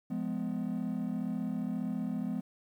triangle chord, F diminished, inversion none, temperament just, 174.61 / 209.5 / 251.4 Hz, F3 / Ab3 / Cb4, 0 / +15 / +31 cents, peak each -35 / -33 / -33 dBFS, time 0.1-2.41 s, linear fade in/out 10 ms, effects tanh soft clip ceiling -24 dBFS + 11-bit

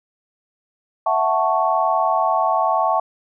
sine chord, F# minor seventh, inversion third, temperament equal, 659.3 / 740 / 880 / 1108.7 Hz, E5 / F#5 / A5 / C#6, 0 / 0 / 0 / 0 cents, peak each -21 dBFS, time 1.06-3 s, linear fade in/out 5 ms, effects none

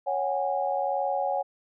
sine chord, C# suspended fourth, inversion none, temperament equal with one note detuned, 554.4 / 740 / 821.5 Hz, C#5 / F#5 / G#5, 0 / 0 / -19 cents, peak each -29 dBFS, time 0.06-1.43 s, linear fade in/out 20 ms, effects none

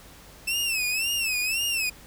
sawtooth tone with vibrato, 2637 Hz, E7, in tune, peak -21 dBFS, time 0.47-1.9 s, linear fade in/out 10 ms, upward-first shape sine, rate 1.9 Hz, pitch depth 130 cents each way, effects added 50 Hz sine -53 dBFS peak until 2.06 s + pink hiss -49 dBFS RMS until 2.06 s

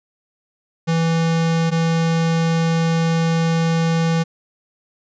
square tone pair in turn, 164.7 / 164.7 Hz, E3 / E3, -1 / -1 cents, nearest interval unison, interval 0 cents, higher neither, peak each -16 dBFS, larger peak neither, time 0.87-1.71 / 1.71-4.24 s, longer second, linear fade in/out 20 ms, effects resampled to 16000 Hz

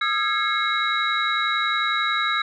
sine tone cluster, 1229 / 1340 / 1656 / 2160 / 3859 Hz, D#6 / E6 / G#6 / C#7 / B7, -22 / +28 / -5 / -45 / -41 cents, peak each -26 dBFS, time 0.01-2.42 s, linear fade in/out 5 ms, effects tanh soft clip ceiling -10 dBFS

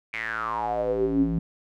square tone with band-pass filter sweep, 56 Hz, A1, 31 cents sharp, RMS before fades -26 dBFS, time 0.13-1.39 s, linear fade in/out 5 ms, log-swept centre 2300 to 190 Hz, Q 9.3, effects none

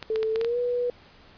clicks, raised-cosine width 0.2 ms, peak -16 dBFS, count 6, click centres 0.027 / 0.159 / 0.23 / 0.359 / 0.413 / 0.447 s
sine tone with pitch glide, 440 to 488.2 Hz, A4 to B4, 0 to -20 cents, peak -23 dBFS, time 0.1-0.9 s, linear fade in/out 2 ms, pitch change +180 cents, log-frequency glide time 0.33-0.58 s
effects pink hiss -53 dBFS RMS until 1.37 s + resampled to 11025 Hz

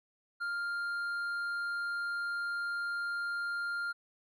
sine tone with hard clipping, 1400 Hz, F6, 4 cents sharp, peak -34 dBFS, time 0.4-3.93 s, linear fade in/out 20 ms, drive 4 dB, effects none

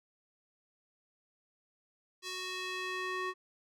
square tone with band-pass filter sweep, 370 Hz, F#4, in tune, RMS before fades -38 dBFS, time 2.22-3.34 s, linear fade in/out 50 ms, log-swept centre 4700 to 1400 Hz, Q 1.1, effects none

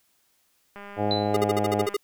click train, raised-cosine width 0.5 ms, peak -27 dBFS, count 239, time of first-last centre 0.76-1.938 s, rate 202 Hz
harmonic tone, 103.83 Hz, G#2, in tune, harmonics 1 / 2 / 3 / 4 / 5 / 6 / 7 / 8, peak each -31 / -31 / -31 / -31 / -31 / -31 / -31 / -31 dBFS, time 0.96-1.88 s, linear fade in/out 50 ms
sine tone with exponential decay, 4005 Hz, B7, 23 cents sharp, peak -22 dBFS, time 1.11-1.39 s, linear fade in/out 1 ms, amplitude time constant 60 ms
square tone bursts, 409.4 Hz, G#4, 25 cents flat, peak -22 dBFS, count 9, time 1.34-1.967 s, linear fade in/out 5 ms, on 27 ms, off 48 ms
effects white hiss -67 dBFS RMS until 2.03 s

